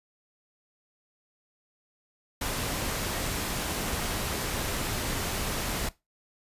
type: noise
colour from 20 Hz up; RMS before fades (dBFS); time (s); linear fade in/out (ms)
pink; -31; 2.41-5.89; 5
effects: noise-tail reverb RT60 0.2 s tail -18 dB re dry + resampled to 32000 Hz